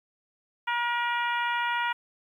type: harmonic tone with a mistuned harmonic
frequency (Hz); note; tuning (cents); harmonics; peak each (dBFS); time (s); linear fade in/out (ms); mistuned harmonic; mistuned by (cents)
476.8; A#4; +39; 2 / 3 / 4 / 5 / 6 / 7; -28 / -31 / -33 / -36 / -38 / -44; 0.67-1.93; 10; 7; +20
effects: 10-bit